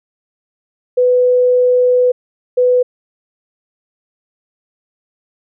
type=tone bursts at uneven times; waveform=sine; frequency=497.8 Hz; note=B4; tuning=14 cents sharp; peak=-8 dBFS; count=2; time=0.97-2.12 / 2.57-2.83 s; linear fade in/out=10 ms; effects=none